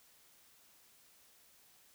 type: silence
effects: white hiss -65 dBFS RMS until 1.94 s